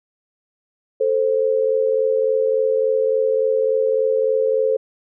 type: tone pair together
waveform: sine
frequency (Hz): 441.5 / 525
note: A4 / C5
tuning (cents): +6 / +6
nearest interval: minor third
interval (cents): 300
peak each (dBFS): -18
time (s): 1-4.77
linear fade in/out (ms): 10
effects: none